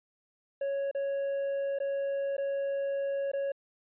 triangle tone with dropouts, 554.4 Hz, C#5, in tune, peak -27 dBFS, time 0.61-3.52 s, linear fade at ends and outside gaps 5 ms, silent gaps 0.913-0.948 / 1.788-1.801 / 2.368-2.38 / 3.317-3.334 s, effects resampled to 8000 Hz

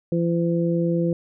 harmonic tone, 169.6 Hz, E3, 50 cents sharp, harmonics 1 / 2 / 3, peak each -21 / -24 / -26 dBFS, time 0.12-1.13 s, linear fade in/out 2 ms, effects none

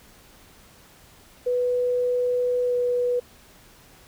sine tone with pitch glide, 493.9 to 490.2 Hz, B4 to B4, 0 to -13 cents, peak -20 dBFS, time 1.46-3.2 s, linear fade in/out 10 ms, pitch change -13 cents, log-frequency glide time 2.65-2.75 s, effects pink hiss -52 dBFS RMS until 4.07 s

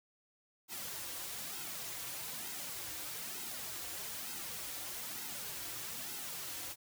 white noise with flanger, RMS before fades -43 dBFS, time 0.68-6.76 s, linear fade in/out 50 ms, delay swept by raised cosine 1.7 to 4.8 ms, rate 1.1 Hz, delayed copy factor -0.7, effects none

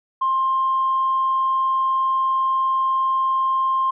sine tone, 1057 Hz, C6, 17 cents sharp, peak -16 dBFS, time 0.21-3.91 s, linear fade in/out 10 ms, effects tanh soft clip ceiling -12 dBFS

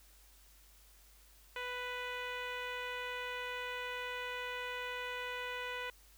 10% pulse tone with low-pass filter, 495.3 Hz, B4, 5 cents sharp, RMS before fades -41 dBFS, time 1.56-5.9 s, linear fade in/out 2 ms, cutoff 3000 Hz, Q 1.2, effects added 50 Hz sine -62 dBFS peak until 6.17 s + white hiss -64 dBFS RMS until 6.17 s

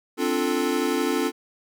square chord, D minor seventh, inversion third, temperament equal, 261.6 / 293.7 / 349.2 / 440 Hz, C4 / D4 / F4 / A4, 0 / 0 / 0 / 0 cents, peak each -28 dBFS, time 0.17-1.32 s, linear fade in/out 50 ms, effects none

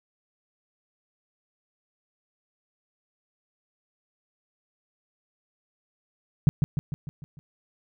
sine tone with echo, 145.7 Hz, D3, 13 cents flat, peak -12 dBFS, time 6.47-6.49 s, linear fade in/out 0 ms, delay 150 ms, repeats 6, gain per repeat -5 dB, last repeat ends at 7.39 s, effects none

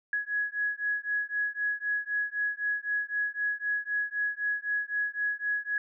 sine beating tone pair, 1673 / 1676.9 Hz, G#6 / G#6, +12 / +16 cents, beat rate 3.9 Hz, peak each -31 dBFS, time 0.13-5.78 s, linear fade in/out 2 ms, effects none

